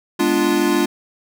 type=chord; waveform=square; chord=G# diminished seventh; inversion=none; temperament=equal with one note detuned; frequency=207.7 / 246.9 / 293.7 / 347.4 Hz; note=G#3 / B3 / D4 / F4; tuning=0 / 0 / 0 / -9 cents; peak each=-24 / -24 / -20 / -19 dBFS; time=0.19-0.86 s; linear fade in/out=10 ms; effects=none